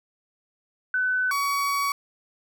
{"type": "tone pair in turn", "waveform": ["sine", "35% pulse"], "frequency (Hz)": [1506, 1128.2], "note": ["F#6", "C#6"], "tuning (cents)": [30, 30], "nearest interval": "perfect fourth", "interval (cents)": 500, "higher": "first", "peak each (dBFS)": -21, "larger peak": "neither", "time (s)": [[0.94, 1.31], [1.31, 1.92]], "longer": "second", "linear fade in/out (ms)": 2, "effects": []}